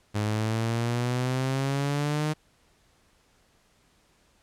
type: exponential sweep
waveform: sawtooth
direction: up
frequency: 103.83 to 154.5 Hz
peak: -21 dBFS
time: 0.14-2.34 s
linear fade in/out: 20 ms
effects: pink hiss -64 dBFS RMS until 4.42 s + low-pass 10000 Hz 12 dB/octave